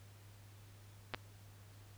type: clicks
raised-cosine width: 0.3 ms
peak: -22 dBFS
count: 2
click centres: 1.138 / 1.146 s
effects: added 101 Hz sine -56 dBFS peak until 1.97 s + pink hiss -64 dBFS RMS until 1.97 s